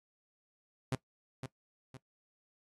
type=tone with echo; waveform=sawtooth; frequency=130.81 Hz; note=C3; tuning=in tune; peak=-27 dBFS; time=0.92-0.95 s; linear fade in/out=2 ms; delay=510 ms; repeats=2; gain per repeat=-8 dB; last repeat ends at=1.97 s; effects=noise-tail reverb RT60 0.1 s tail -19 dB re dry + AAC 32 kbps